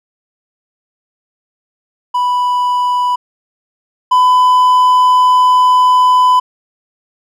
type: tone pair in turn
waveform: triangle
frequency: 987.8 / 1003.3 Hz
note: B5 / B5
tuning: 0 / +27 cents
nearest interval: unison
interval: 27 cents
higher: second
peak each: -9 / -4 dBFS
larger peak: second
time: 2.14-3.16 / 4.11-6.4 s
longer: second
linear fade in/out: 10 ms
effects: none